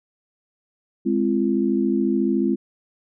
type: chord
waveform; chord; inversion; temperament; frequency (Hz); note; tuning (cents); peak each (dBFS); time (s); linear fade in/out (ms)
sine; F minor; first; equal with one note detuned; 207.7 / 261.6 / 340.5; Ab3 / C4 / F4; 0 / 0 / -44; -22; 1.05-2.56; 20
effects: none